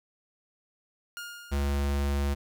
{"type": "tone with exponential decay", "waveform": "sawtooth", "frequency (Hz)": 1417, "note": "F6", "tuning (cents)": 25, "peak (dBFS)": -32, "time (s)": [1.17, 2.32], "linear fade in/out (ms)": 0, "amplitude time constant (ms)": 250}
{"type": "tone", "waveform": "square", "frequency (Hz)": 70.5, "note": "C#2", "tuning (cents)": 30, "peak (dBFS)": -26, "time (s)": [1.51, 2.35], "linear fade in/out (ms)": 20}
{"effects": []}